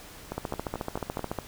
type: two click trains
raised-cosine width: 1 ms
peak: -16 / -18 dBFS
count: 15 / 5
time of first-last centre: 0.38-1.387 / 0.32-1.193 s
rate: 13.9 / 4.58 Hz
effects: pink hiss -47 dBFS RMS until 1.47 s